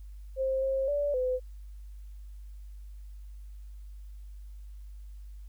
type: tone with pitch steps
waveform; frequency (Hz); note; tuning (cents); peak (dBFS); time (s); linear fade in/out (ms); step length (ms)
sine; 529 / 535 / 578 / 508; C5 / C5 / D5 / B4; +19 / +38 / -28 / +49; -26; 0.36-1.4; 50; 260
effects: added 50 Hz sine -42 dBFS peak until 5.48 s + white hiss -70 dBFS RMS until 5.48 s